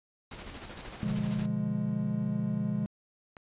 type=noise with tremolo; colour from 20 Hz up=pink; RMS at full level=-42 dBFS; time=0.31-1.46 s; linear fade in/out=5 ms; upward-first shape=square; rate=13 Hz; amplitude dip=40%
type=chord; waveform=triangle; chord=B diminished seventh; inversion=none; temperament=equal; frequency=123.47 / 146.83 / 174.61 / 207.7 Hz; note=B2 / D3 / F3 / Ab3; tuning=0 / 0 / 0 / 0 cents; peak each=-34 / -34 / -33 / -29 dBFS; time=1.03-2.86 s; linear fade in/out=0 ms
type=click; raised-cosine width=0.5 ms; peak=-32 dBFS; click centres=3.368 s
effects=resampled to 8000 Hz